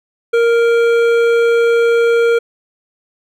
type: tone with hard clipping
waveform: sine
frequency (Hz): 466.2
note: A#4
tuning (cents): 0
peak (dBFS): -11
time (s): 0.33-2.39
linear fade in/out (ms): 10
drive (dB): 11
effects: none